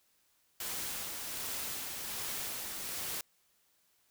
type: noise with tremolo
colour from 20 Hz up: white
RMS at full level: -38 dBFS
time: 0.6-3.21 s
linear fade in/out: 2 ms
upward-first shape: sine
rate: 1.3 Hz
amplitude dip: 30%
effects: white hiss -72 dBFS RMS until 4.1 s